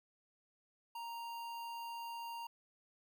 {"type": "tone with notch filter", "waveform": "square", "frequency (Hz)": 932.3, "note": "A#5", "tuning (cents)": 0, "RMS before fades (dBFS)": -45, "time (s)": [0.95, 2.47], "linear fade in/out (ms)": 5, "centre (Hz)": 7500, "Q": 1.4, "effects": []}